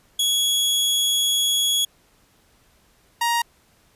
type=tone pair in turn; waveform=sawtooth; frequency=3348 / 939.5 Hz; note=G#7 / A#5; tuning=+13 / +13 cents; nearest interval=octave + minor seventh; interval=2200 cents; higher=first; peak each=-15 dBFS; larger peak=neither; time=0.19-1.85 / 3.21-3.42 s; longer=first; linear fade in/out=5 ms; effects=pink hiss -59 dBFS RMS until 3.95 s + resampled to 32000 Hz